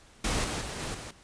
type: noise with level steps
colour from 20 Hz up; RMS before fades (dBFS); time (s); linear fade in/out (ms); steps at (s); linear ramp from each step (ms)
pink; -29 / -33 / -37 / -35 / -41; 0.24-1.11; 5; 0.44 / 0.61 / 0.79 / 0.94; 5
effects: pink hiss -56 dBFS RMS until 1.23 s + resampled to 22050 Hz